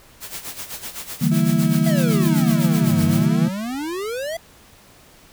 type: noise with tremolo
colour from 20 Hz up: white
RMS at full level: -30 dBFS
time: 0.2-3.27 s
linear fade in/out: 50 ms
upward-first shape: sine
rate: 7.9 Hz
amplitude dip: 75%
type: chord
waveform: sine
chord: E half-diminished seventh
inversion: third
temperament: equal with one note detuned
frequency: 146.83 / 164.81 / 196 / 230.9 Hz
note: D3 / E3 / G3 / Bb3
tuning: 0 / 0 / 0 / -16 cents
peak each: -22 / -19 / -22 / -20 dBFS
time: 1.21-3.49 s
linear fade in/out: 10 ms
type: tone with vibrato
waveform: 35% pulse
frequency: 326.5 Hz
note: E4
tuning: 17 cents flat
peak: -26 dBFS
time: 1.31-3.48 s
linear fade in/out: 10 ms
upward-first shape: sine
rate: 1.6 Hz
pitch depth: 18 cents each way
type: exponential two-way sweep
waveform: square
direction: down then up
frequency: 681 to 92 to 681 Hz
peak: -25 dBFS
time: 1.86-4.37 s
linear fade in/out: 5 ms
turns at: 3.04 s
effects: pink hiss -49 dBFS RMS until 5.32 s